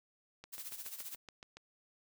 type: click train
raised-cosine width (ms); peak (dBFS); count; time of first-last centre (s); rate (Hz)
0.2; -32; 9; 0.44-1.57; 7.08
type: noise with tremolo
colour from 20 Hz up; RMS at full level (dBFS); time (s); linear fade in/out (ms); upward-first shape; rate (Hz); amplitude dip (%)
blue; -43; 0.52-1.16; 20; sine; 15; 70
effects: none

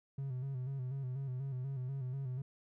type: tone with vibrato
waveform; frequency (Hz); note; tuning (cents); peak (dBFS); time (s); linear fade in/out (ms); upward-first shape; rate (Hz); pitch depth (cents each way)
triangle; 131.9; C3; +14; -34; 0.18-2.42; 5; square; 4.1; 67
effects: tanh soft clip ceiling -30 dBFS

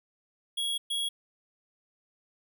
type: tone bursts at uneven times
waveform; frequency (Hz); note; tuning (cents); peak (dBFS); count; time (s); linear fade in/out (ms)
square; 3322; G#7; 0; -29; 2; 0.57-0.78 / 0.9-1.09; 10
effects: none

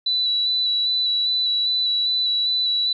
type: tone with vibrato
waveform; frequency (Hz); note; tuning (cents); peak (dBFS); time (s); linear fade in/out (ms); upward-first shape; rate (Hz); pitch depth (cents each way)
sine; 3957; B7; +3; -18; 0.06-2.93; 5; square; 2.5; 13
effects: none

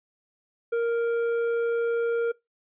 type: tone with hard clipping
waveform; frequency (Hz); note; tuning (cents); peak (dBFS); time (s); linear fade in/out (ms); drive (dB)
sine; 466.2; A#4; 0; -24; 0.72-2.32; 10; 6
effects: noise-tail reverb RT60 0.2 s tail -23 dB re dry + resampled to 8000 Hz

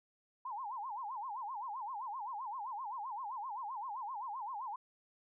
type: tone with vibrato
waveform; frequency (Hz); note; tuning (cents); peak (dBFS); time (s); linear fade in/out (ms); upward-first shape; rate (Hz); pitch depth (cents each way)
sine; 932; A#5; -1; -39; 0.45-4.76; 5; sine; 7.7; 250
effects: none

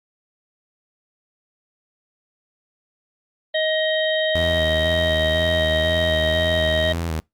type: harmonic tone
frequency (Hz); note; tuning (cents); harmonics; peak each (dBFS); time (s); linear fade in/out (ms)
628; D#5; +16; 1 / 3 / 5 / 6; -20 / -25 / -27 / -28; 3.54-6.93; 10
type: tone with vibrato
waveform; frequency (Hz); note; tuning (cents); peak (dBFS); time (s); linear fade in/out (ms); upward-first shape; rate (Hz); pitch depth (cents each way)
sawtooth; 81.7; E2; -15; -19; 4.35-7.2; 0; square; 2; 50
effects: noise-tail reverb RT60 0.2 s tail -26 dB re dry + Opus 48 kbps

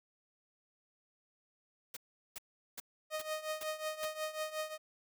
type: noise bursts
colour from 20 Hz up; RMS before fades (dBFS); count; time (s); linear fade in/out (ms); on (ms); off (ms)
white; -44; 6; 1.94-4.052; 5; 27; 390
type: tone with tremolo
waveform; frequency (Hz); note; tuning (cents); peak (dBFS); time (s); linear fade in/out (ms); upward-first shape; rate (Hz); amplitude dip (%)
sawtooth; 621; D#5; -3; -30; 3.1-4.78; 50; triangle; 5.5; 85
effects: none

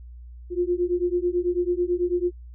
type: beating tone pair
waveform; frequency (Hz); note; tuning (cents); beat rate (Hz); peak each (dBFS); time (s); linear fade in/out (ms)
sine; 349.2 / 358.3; F4 / F4; 0 / +44; 9.1; -24; 0.5-2.32; 50
effects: added 60 Hz sine -39 dBFS peak until 2.54 s

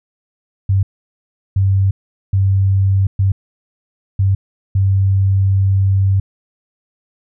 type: tone bursts at uneven times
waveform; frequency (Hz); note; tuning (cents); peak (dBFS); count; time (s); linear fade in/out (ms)
sine; 97; G2; -18; -10; 6; 0.69-0.83 / 1.56-1.91 / 2.33-3.07 / 3.19-3.32 / 4.19-4.35 / 4.75-6.2; 5
effects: none

